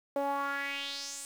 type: tone with band-pass filter sweep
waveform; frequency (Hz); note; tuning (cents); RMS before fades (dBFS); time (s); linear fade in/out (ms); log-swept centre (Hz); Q
sawtooth; 279.7; C#4; +16; -35; 0.16-1.25; 0; 600 to 9000; 3.7
effects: 9-bit